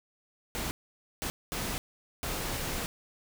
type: noise bursts at uneven times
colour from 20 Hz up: pink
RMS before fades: -34 dBFS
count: 4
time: 0.55-0.71 / 1.22-1.3 / 1.52-1.78 / 2.23-2.86 s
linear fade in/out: 0 ms
effects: none